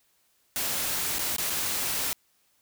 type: noise with dropouts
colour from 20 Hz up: white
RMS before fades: -29 dBFS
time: 0.56-2.13 s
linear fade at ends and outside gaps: 0 ms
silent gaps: 1.185-1.192 / 1.364-1.383 / 1.499-1.503 s
effects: white hiss -68 dBFS RMS until 2.61 s